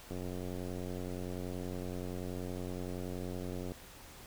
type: click train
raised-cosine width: 2 ms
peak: -28 dBFS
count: 328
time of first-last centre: 0.11-3.719 s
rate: 90.6 Hz
effects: pink hiss -53 dBFS RMS until 4.26 s